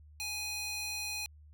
square tone with high-pass filter, 830.6 Hz, G#5, in tune, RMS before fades -38 dBFS, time 0.2-1.26 s, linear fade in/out 0 ms, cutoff 3000 Hz, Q 1.2, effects added 75 Hz sine -53 dBFS peak until 1.53 s

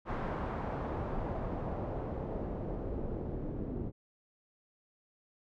pink noise with low-pass filter sweep, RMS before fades -37 dBFS, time 0.05-3.92 s, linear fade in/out 50 ms, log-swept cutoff 1200 to 350 Hz, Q 1.2, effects none

